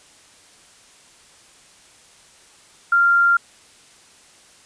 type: tone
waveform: sine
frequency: 1390 Hz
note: F6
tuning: 9 cents flat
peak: -12 dBFS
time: 2.92-3.37 s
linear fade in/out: 5 ms
effects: white hiss -50 dBFS RMS until 4.65 s + resampled to 22050 Hz